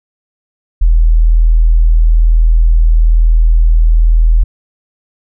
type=tone; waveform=sine; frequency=40.55 Hz; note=E1; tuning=28 cents flat; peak=-4 dBFS; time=0.81-4.44 s; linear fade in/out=10 ms; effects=none